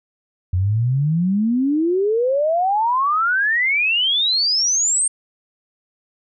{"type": "exponential sweep", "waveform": "sine", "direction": "up", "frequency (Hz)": [87.31, 8770], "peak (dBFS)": -15, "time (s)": [0.53, 5.08], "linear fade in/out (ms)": 5, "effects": []}